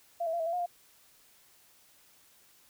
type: tone with pitch steps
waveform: sine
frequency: 685 / 650 / 685 / 648 / 676 / 716 / 699 Hz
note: F5 / E5 / F5 / E5 / E5 / F5 / F5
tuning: -34 / -24 / -34 / -30 / +43 / +43 / +1 cents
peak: -29 dBFS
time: 0.2-0.662 s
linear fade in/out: 10 ms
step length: 66 ms
effects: white hiss -62 dBFS RMS until 2.69 s